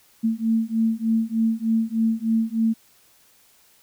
sine beating tone pair, 223.1 / 226.4 Hz, A3 / A3, +24 / +50 cents, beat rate 3.3 Hz, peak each -22 dBFS, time 0.23-2.74 s, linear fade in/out 20 ms, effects white hiss -57 dBFS RMS until 3.82 s

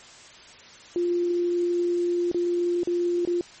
sine tone with dropouts, 349.2 Hz, F4, in tune, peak -21 dBFS, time 0.96-3.41 s, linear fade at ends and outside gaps 1 ms, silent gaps 2.315-2.345 / 2.833-2.873 / 3.251-3.274 s, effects white hiss -47 dBFS RMS until 3.6 s + MP3 32 kbps

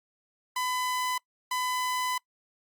sawtooth tone bursts at uneven times, 1005 Hz, B5, 30 cents sharp, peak -24 dBFS, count 2, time 0.56-1.18 / 1.51-2.18 s, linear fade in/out 5 ms, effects noise-tail reverb RT60 0.1 s tail -24 dB re dry + Opus 48 kbps

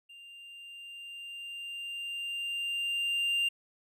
triangle tone with level ramp, 2791 Hz, F7, 2 cents flat, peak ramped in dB -47 to -24 dBFS, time 0.09-3.49 s, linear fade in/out 10 ms, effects none

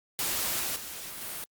white noise with level steps, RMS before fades -30 / -32 / -40 / -37 dBFS, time 0.19-1.44 s, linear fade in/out 0 ms, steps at 0.6 / 0.76 / 1.21 s, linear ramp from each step 2 ms, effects Opus 48 kbps

